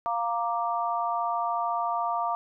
sine chord, Bb major, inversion second, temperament equal, 698.5 / 932.3 / 1174.7 Hz, F5 / Bb5 / D6, 0 / 0 / 0 cents, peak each -29 / -30 / -30 dBFS, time 0.06-2.35 s, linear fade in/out 0 ms, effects none

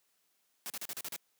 white noise bursts, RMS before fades -40 dBFS, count 7, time 0.66-1.162 s, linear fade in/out 0 ms, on 40 ms, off 37 ms, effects white hiss -75 dBFS RMS until 1.39 s + high-pass 150 Hz 12 dB/octave

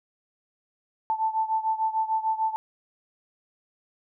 sine beating tone pair, 880 / 886.7 Hz, A5 / A5, 0 / +13 cents, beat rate 6.7 Hz, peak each -25 / -28 dBFS, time 1.1-2.56 s, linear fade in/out 0 ms, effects none

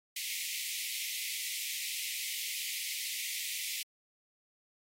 pink high-pass noise, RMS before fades -38 dBFS, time 0.16-3.83 s, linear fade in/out 5 ms, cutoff 2000 Hz, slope 96 dB/octave, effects AAC 48 kbps

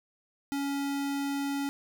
square tone, 280 Hz, C#4, 18 cents sharp, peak -30 dBFS, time 0.52-1.69 s, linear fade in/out 0 ms, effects none

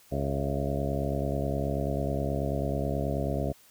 harmonic tone with a mistuned harmonic, 69.3 Hz, C#2, in tune, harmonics 1 / 2 / 3 / 4 / 5 / 6 / 7 / 8 / 9 / 10, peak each -33 / -32 / -36 / -36 / -41 / -37 / -43 / -36 / -37 / -40 dBFS, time 0.11-3.53 s, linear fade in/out 20 ms, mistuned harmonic 9, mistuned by +50 cents, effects white hiss -58 dBFS RMS until 3.7 s

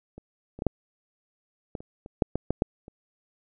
clicks, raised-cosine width 2 ms, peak -29 / -28 / -16 / -8 / -19 / -29 / -28 / -6 / -13 / -11 / -8 / -30 dBFS, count 12, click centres 0.18 / 0.59 / 0.621 / 0.667 / 1.752 / 1.805 / 2.061 / 2.222 / 2.356 / 2.506 / 2.621 / 2.881 s, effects none

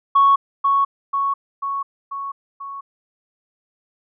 sine tone with echo, 1108.7 Hz, C#6, in tune, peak -9 dBFS, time 0.15-0.36 s, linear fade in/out 10 ms, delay 490 ms, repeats 5, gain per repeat -4 dB, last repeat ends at 2.81 s, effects tanh soft clip ceiling -6 dBFS

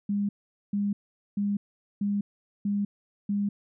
sine tone bursts, 202.9 Hz, G#3, 40 cents flat, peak -24 dBFS, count 6, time 0.09-3.49 s, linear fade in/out 5 ms, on 200 ms, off 440 ms, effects none

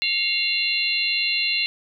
sine tone cluster, 2155 / 2767 / 3480 / 4099 Hz, C#7 / F7 / A7 / C8, -49 / -17 / -20 / -36 cents, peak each -28 / -23 / -31 / -24 dBFS, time 0.02-1.66 s, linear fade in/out 0 ms, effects none

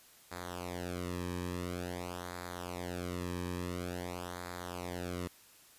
sawtooth tone with flanger, 88.8 Hz, F2, 29 cents sharp, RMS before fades -40 dBFS, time 0.31-5.28 s, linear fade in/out 10 ms, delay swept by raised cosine 0.34 to 1.44 ms, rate 0.48 Hz, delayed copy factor -0.85, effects white hiss -60 dBFS RMS until 5.78 s + resampled to 32000 Hz

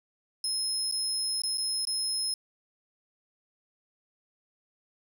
30% pulse tone with dropouts, 5160 Hz, E8, 38 cents flat, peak -24 dBFS, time 0.44-2.34 s, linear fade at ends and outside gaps 2 ms, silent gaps 0.914-0.922 / 1.419-1.435 / 1.574-1.58 / 1.852-1.871 s, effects none

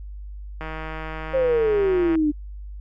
click train, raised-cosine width 0.5 ms, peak -18 dBFS, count 245, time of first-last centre 0.61-2.154 s, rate 158 Hz
sine exponential sweep, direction down, 539 to 291.6 Hz, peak -17 dBFS, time 1.33-2.32 s, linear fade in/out 20 ms
effects added 50 Hz sine -33 dBFS peak until 2.8 s

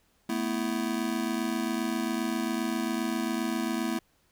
square chord, A suspended second, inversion none, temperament just, 220 / 247.5 / 330 Hz, A3 / B3 / E4, 0 / +4 / +2 cents, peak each -33 dBFS, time 0.29-3.99 s, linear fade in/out 5 ms, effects pink hiss -68 dBFS RMS until 4.31 s

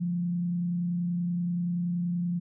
sine tone with frequency modulation, 174.61 Hz, F3, in tune, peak -26 dBFS, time 0-2.4 s, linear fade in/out 20 ms, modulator 30.5 Hz, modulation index 0.23, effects none

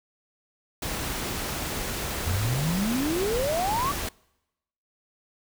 pink noise, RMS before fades -31 dBFS, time 0.82-4.09 s, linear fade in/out 5 ms
sine exponential sweep, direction up, 82.41 to 1174.7 Hz, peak -24 dBFS, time 2.26-3.92 s, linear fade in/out 10 ms
effects noise-tail reverb RT60 0.9 s tail -25 dB re dry

